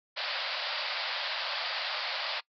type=band-pass noise; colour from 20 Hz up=white; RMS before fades=-34 dBFS; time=0.16-2.41 s; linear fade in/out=20 ms; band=530 to 4900 Hz; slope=96 dB/octave; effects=noise-tail reverb RT60 0.1 s tail -23 dB re dry